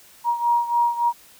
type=beating tone pair; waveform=sine; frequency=947 / 950.5 Hz; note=A#5 / A#5; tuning=+27 / +33 cents; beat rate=3.5 Hz; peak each=-19 / -23 dBFS; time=0.24-1.13 s; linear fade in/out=50 ms; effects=white hiss -50 dBFS RMS until 1.39 s